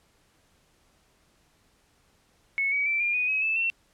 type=tone with pitch steps; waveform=sine; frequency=2200 / 2266 / 2334 / 2403 / 2475 / 2549 / 2625 / 2704 Hz; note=C#7 / C#7 / D7 / D7 / D#7 / D#7 / E7 / E7; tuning=-14 / +37 / -11 / +39 / -10 / +41 / -8 / +43 cents; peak=-23 dBFS; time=2.58-3.7 s; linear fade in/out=0 ms; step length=140 ms; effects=pink hiss -65 dBFS RMS until 3.93 s + low-pass 11000 Hz 12 dB/octave